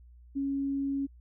sine tone, 276.3 Hz, C#4, 6 cents flat, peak -28 dBFS, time 0.35-1.07 s, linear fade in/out 20 ms, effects added 60 Hz sine -51 dBFS peak until 1.2 s

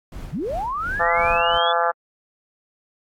brown noise with tremolo, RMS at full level -31 dBFS, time 0.12-1.58 s, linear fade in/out 2 ms, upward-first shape sine, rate 2.8 Hz, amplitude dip 80%
sine linear sweep, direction up, 110 to 3481 Hz, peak -23 dBFS, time 0.32-1.73 s, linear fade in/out 20 ms
harmonic tone, 170 Hz, F3, 46 cents flat, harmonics 3 / 4 / 5 / 6 / 7 / 8 / 9 / 10, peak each -25 / -23 / -23 / -30 / -24 / -25 / -30 / -31 dBFS, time 0.99-1.92 s, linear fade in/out 20 ms
effects AAC 64 kbps

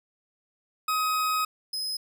40% pulse tone pair in turn, 1263 / 5075 Hz, D#6 / D#8, +26 / +33 cents, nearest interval 2 octaves, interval 2407 cents, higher second, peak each -23 / -28 dBFS, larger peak first, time 0.88-1.45 / 1.73-1.97 s, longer first, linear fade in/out 5 ms, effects none

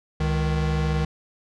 square tone pair together, 69.29 / 155.56 Hz, C#2 / D#3, 0 / 0 cents, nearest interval octave + major second, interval 1400 cents, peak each -25 / -24 dBFS, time 0.2-1.05 s, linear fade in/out 5 ms, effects low-pass 5000 Hz 12 dB/octave

